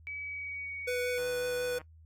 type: tone with pitch glide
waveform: sine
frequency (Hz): 2284 to 2242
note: D7 to C#7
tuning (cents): -49 to +19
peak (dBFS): -37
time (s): 0.07-1.18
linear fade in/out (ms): 0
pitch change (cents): -32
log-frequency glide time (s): 0.2-0.72
type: tone with vibrato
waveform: square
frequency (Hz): 493.9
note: B4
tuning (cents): 0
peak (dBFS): -31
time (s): 0.87-1.79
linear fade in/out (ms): 10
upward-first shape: triangle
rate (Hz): 5.5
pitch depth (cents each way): 8
type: click train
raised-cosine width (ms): 0.5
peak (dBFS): -34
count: 100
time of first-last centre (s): 1.18-1.815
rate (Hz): 156
effects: noise-tail reverb RT60 0.1 s tail -18 dB re dry + added 80 Hz sine -53 dBFS peak until 2.05 s